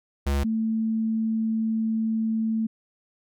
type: tone pair in turn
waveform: square / sine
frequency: 70 / 222.2 Hz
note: C#2 / A3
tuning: +18 / +17 cents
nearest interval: octave + minor sixth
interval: 1999 cents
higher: second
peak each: -22 dBFS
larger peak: neither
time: 0.26-0.44 / 0.44-2.67 s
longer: second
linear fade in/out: 10 ms
effects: none